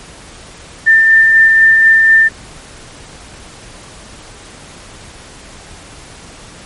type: tone with tremolo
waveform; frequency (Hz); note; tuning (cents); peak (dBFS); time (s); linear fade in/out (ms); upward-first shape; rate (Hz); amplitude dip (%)
sine; 1791; A6; +30; -3; 0.86-2.29; 20; sine; 4.1; 25
effects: pink hiss -35 dBFS RMS until 6.65 s + MP3 48 kbps